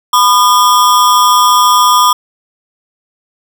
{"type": "ring-modulated tone", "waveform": "square", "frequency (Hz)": 1108.7, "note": "C#6", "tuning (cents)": 0, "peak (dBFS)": -3, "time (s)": [0.13, 2.13], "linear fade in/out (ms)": 5, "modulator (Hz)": 107, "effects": []}